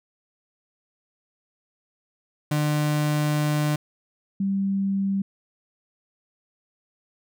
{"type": "tone pair in turn", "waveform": ["35% pulse", "sine"], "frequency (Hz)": [150, 195.77], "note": ["D3", "G3"], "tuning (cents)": [37, -2], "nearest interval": "perfect fourth", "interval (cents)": 461, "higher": "second", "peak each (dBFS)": [-19, -21], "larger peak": "first", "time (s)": [[2.51, 3.76], [4.4, 5.22]], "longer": "first", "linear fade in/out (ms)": 5, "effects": []}